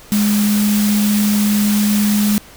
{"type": "tone in noise", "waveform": "sine", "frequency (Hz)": 207.9, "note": "G#3", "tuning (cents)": 2, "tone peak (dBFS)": -12, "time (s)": [0.12, 2.38], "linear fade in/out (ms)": 0, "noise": "white", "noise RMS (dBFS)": -23, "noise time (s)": [0.12, 2.38], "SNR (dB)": 8, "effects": ["pink hiss -41 dBFS RMS until 2.56 s"]}